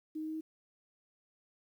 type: tone with pitch steps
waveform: sine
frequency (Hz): 311.1 / 312.9 / 314.7 / 316.5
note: D#4 / D#4 / D#4 / D#4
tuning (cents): 0 / +10 / +20 / +30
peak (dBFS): -36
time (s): 0.15-0.41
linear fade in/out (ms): 10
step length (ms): 65
effects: 11-bit